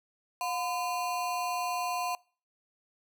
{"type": "ring-modulated tone", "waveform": "square", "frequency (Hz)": 865, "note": "A5", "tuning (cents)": -30, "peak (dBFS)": -28, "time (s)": [0.41, 2.15], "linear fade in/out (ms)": 0, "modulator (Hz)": 150, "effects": ["noise-tail reverb RT60 0.4 s tail -24 dB re dry"]}